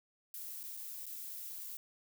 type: noise with dropouts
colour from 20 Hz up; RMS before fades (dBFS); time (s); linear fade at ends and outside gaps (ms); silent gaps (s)
violet; -45; 0.34-1.77; 1; 0.631-0.637 / 0.767-0.772 / 1.057-1.065
effects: none